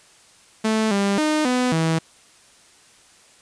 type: tone with pitch steps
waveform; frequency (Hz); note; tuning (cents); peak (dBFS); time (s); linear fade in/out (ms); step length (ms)
sawtooth; 219.2 / 199.4 / 306.6 / 250.5 / 162.2; A3 / G3 / D#4 / B3 / E3; -6 / +30 / -25 / +25 / -28; -14; 0.64-1.99; 10; 270
effects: white hiss -52 dBFS RMS until 3.41 s + resampled to 22050 Hz